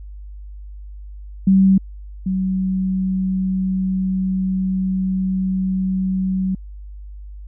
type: tone pair in turn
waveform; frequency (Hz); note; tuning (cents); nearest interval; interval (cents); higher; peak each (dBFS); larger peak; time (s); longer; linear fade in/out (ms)
sine; 191.7 / 188.3; G3 / F#3; -38 / +31; unison; 31; first; -9 / -17; first; 1.47-1.78 / 2.26-6.55; second; 5
effects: added 50 Hz sine -32 dBFS peak until 7.47 s